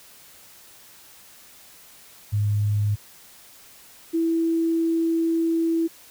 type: tone pair in turn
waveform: sine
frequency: 103.83 / 329.6 Hz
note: G#2 / E4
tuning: 0 / 0 cents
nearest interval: octave + minor sixth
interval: 2000 cents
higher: second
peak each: -19 dBFS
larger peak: neither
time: 2.32-2.96 / 4.13-5.88 s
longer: second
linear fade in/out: 20 ms
effects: white hiss -49 dBFS RMS until 6.1 s